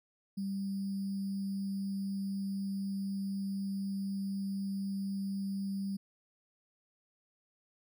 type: tone with sample-and-hold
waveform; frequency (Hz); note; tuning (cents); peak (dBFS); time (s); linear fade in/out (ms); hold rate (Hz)
sine; 196; G3; 0; -33; 0.37-5.97; 10; 4900
effects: none